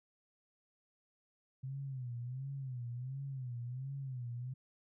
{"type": "tone with vibrato", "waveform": "sine", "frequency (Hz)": 128.6, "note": "C3", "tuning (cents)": -30, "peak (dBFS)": -39, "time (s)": [1.63, 4.54], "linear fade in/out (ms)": 10, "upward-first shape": "sine", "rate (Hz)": 1.4, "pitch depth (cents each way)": 130, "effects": []}